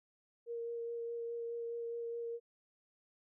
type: tone with vibrato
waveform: sine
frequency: 467.2 Hz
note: A#4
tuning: 4 cents sharp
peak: -38 dBFS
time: 0.46-2.4 s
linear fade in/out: 50 ms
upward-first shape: sine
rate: 4.8 Hz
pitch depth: 11 cents each way
effects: none